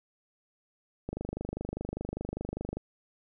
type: click train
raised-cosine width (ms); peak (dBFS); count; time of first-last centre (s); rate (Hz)
2; -21; 43; 1.09-2.77; 25
effects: none